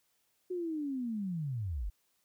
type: linear sweep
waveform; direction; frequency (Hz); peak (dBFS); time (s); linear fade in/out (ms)
sine; down; 370 to 40.55; -33; 0.5-1.9; 10
effects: white hiss -75 dBFS RMS until 2.24 s